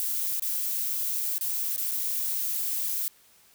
violet noise with dropouts, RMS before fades -29 dBFS, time 0-3.08 s, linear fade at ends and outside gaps 0 ms, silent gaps 0.397-0.422 / 1.381-1.41 / 1.763-1.779 / 1.911-1.916 s, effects white hiss -59 dBFS RMS until 3.54 s

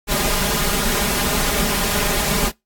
pink noise with comb filter, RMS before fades -19 dBFS, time 0.07-2.52 s, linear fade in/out 50 ms, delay 4.9 ms, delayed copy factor +0.9, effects noise-tail reverb RT60 0.2 s tail -26 dB re dry + AAC 64 kbps

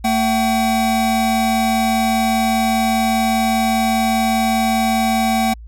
square tone pair together, 225 / 760 Hz, A3 / F#5, +39 / +46 cents, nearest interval octave + major sixth, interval 2107 cents, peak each -18 dBFS, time 0.04-5.54 s, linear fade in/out 10 ms, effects added 56 Hz sine -33 dBFS peak until 5.67 s

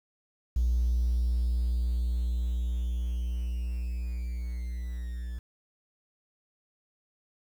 triangle tone with level ramp, 60 Hz, B1, 49 cents flat, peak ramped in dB -19 to -31 dBFS, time 0.56-5.39 s, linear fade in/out 5 ms, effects tanh soft clip ceiling -19 dBFS + 9-bit

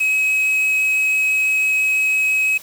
triangle tone with quantisation, 2551 Hz, D#7, 43 cents sharp, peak -13 dBFS, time 0-2.58 s, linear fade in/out 10 ms, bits 6, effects white hiss -41 dBFS RMS until 2.62 s

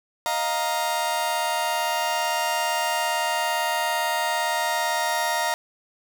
sawtooth chord, Eb suspended second, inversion none, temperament just, 622.3 / 700 / 933.4 Hz, Eb5 / F5 / Bb5, 0 / +4 / +2 cents, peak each -26 / -24 / -21 dBFS, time 0.26-5.54 s, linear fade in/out 0 ms, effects none

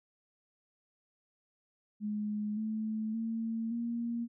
sine tone with pitch steps, 210 / 217.9 / 226.1 / 234.6 Hz, G#3 / A3 / A3 / A#3, +19 / -17 / +47 / +11 cents, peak -32 dBFS, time 2-4.28 s, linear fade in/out 50 ms, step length 570 ms, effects none

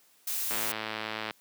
blue noise, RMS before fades -32 dBFS, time 0.27-0.72 s, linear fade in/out 5 ms
click train, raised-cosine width 0.3 ms, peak -17 dBFS, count 88, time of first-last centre 0.51-1.308 s, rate 109 Hz
effects white hiss -63 dBFS RMS until 1.4 s + high-pass 150 Hz 12 dB/octave

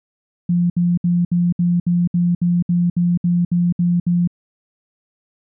sine tone bursts, 174.61 Hz, F3, in tune, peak -13 dBFS, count 14, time 0.49-4.275 s, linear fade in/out 5 ms, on 210 ms, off 65 ms, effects none

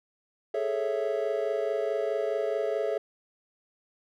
triangle chord, A major seventh, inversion third, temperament equal, 415.3 / 440 / 554.4 / 659.3 Hz, G#4 / A4 / C#5 / E5, 0 / 0 / 0 / 0 cents, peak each -30 dBFS, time 0.54-2.98 s, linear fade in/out 5 ms, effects none

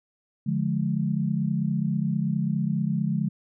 sine chord, D diminished, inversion none, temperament just, 146.83 / 176.2 / 211.4 Hz, D3 / F3 / Ab3, 0 / +16 / +31 cents, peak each -27 dBFS, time 0.46-3.29 s, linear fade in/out 10 ms, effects none

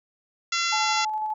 harmonic tone, 682 Hz, F5, 41 cents flat, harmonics 2 / 3 / 4 / 5 / 6 / 7 / 8 / 9 / 10, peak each -28 / -30 / -31 / -32 / -33 / -33 / -34 / -35 / -35 dBFS, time 0.52-1.05 s, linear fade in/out 5 ms
sine tone with tremolo, 861 Hz, A5, 38 cents flat, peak -24 dBFS, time 0.72-1.34 s, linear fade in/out 10 ms, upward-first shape square, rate 12 Hz, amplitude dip 25%
effects none

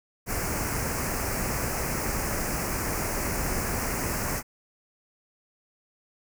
pink band-stop noise, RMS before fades -29 dBFS, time 0.26-4.43 s, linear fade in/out 50 ms, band 2500 to 5000 Hz, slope 48 dB/octave, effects none

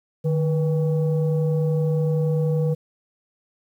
sine tone pair together, 152.19 / 487.1 Hz, D#3 / B4, -38 / -24 cents, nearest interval octave + minor sixth, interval 2014 cents, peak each -18 / -23 dBFS, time 0.24-2.75 s, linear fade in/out 20 ms, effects tanh soft clip ceiling -14 dBFS + 9-bit

